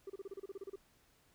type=tone bursts; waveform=sine; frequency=392 Hz; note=G4; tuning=in tune; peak=-39 dBFS; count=12; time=0.07-0.758 s; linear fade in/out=5 ms; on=28 ms; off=32 ms; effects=tanh soft clip ceiling -41 dBFS + pink hiss -70 dBFS RMS until 1.34 s